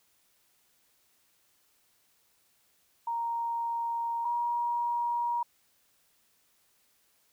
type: tone pair in turn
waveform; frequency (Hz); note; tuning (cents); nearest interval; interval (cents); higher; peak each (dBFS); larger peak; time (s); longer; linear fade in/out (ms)
sine; 932.3 / 950.8; A#5 / A#5; 0 / +34; unison; 34; second; -29 / -27; second; 3.07-4.25 / 4.25-5.43; neither; 5
effects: white hiss -69 dBFS RMS until 7.32 s